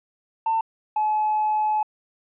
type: tone pair in turn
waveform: triangle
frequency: 896 / 855 Hz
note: A5 / A5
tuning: +31 / -50 cents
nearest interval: minor second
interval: 81 cents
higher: first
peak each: -16 dBFS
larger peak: neither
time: 0.46-0.61 / 0.96-1.83 s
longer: second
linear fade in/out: 5 ms
effects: tanh soft clip ceiling -16 dBFS + resampled to 8000 Hz